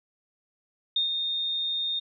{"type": "tone with ADSR envelope", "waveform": "sine", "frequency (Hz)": 3666, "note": "A#7", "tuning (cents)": -30, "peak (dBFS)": -21, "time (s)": [0.96, 2], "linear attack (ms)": 4, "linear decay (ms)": 120, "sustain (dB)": -5, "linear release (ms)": 14, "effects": []}